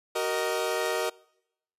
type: chord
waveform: sawtooth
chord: D# minor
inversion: first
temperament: equal with one note detuned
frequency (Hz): 377.6 / 466.2 / 622.3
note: F#4 / A#4 / D#5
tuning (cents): +35 / 0 / 0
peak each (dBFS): -28 / -26 / -27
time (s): 0.15-1.1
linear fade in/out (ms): 10
effects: noise-tail reverb RT60 0.8 s tail -24 dB re dry + resampled to 32000 Hz